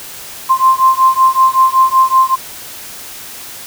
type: beating tone pair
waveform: sine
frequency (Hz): 1046.5 / 1051.8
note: C6 / C6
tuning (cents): 0 / +9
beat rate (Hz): 5.3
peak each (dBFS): -10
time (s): 0.49-2.36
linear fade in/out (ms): 20
effects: white hiss -30 dBFS RMS until 3.66 s